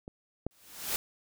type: clicks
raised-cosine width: 2 ms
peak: -29 / -19 dBFS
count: 2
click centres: 0.079 / 0.466 s
type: noise with exponential growth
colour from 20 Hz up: white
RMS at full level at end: -29 dBFS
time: 0.51-0.96 s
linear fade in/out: 0 ms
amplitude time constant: 97 ms
effects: none